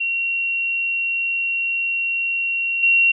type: tone with level steps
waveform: sine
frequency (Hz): 2741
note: F7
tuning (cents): -33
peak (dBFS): -19 / -12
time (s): 0-3.12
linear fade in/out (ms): 10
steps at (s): 2.83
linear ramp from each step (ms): 2
effects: none